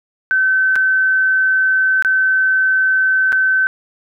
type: tone with dropouts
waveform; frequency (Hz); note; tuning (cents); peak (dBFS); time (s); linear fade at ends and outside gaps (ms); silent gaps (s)
sine; 1532; G6; -40; -11; 0.31-3.67; 0; 0.756-0.761 / 2.024-2.048 / 3.322-3.328
effects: none